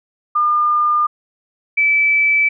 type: tone pair in turn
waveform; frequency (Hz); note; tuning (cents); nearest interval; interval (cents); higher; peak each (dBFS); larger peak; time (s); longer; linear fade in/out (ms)
sine; 1207 / 2310; D6 / D7; +47 / -29; major seventh; 1124; second; -12 / -11; second; 0.35-1.07 / 1.77-2.49; neither; 10
effects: none